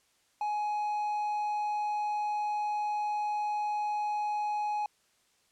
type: tone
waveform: triangle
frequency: 838 Hz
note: G#5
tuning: 15 cents sharp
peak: -27 dBFS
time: 0.41-4.86 s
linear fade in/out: 2 ms
effects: white hiss -69 dBFS RMS until 5.51 s + low-pass 9000 Hz 12 dB/octave